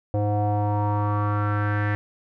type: tone with low-pass filter sweep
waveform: square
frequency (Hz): 103.83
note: G#2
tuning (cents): 0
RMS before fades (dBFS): -23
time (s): 0.14-1.95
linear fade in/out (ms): 0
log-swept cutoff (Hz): 610 to 1800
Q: 4.9
effects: none